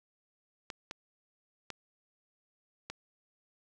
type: clicks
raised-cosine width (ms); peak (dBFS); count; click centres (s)
0.2; -22; 4; 0.702 / 0.911 / 1.703 / 2.9
effects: none